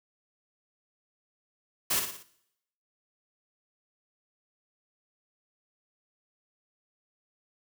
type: noise with echo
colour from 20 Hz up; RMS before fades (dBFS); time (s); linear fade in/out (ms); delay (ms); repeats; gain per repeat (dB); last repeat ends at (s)
white; -27; 1.9-2; 10; 58; 4; -6; 2.232
effects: noise-tail reverb RT60 0.8 s tail -19 dB re dry